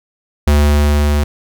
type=tone with level ramp; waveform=square; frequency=73.42 Hz; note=D2; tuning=in tune; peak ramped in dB=-8 to -12 dBFS; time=0.47-1.24 s; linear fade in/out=5 ms; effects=none